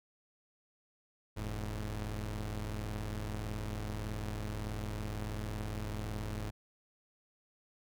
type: tone pair together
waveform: sawtooth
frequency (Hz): 41.54 / 106.5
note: E1 / G#2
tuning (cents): +14 / +44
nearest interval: octave + major third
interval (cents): 1630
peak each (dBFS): -36 / -35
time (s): 1.36-6.51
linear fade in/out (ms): 20
effects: none